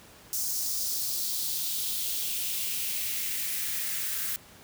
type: noise with high-pass filter sweep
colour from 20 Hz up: blue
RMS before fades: -31 dBFS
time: 0.33-4.36 s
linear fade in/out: 0 ms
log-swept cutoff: 5800 to 1500 Hz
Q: 2.2
effects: pink hiss -52 dBFS RMS until 4.63 s + high-pass 60 Hz 12 dB/octave